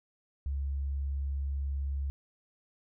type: tone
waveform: sine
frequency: 69.3 Hz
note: C#2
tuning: in tune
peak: -30 dBFS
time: 0.46-2.1 s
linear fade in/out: 0 ms
effects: none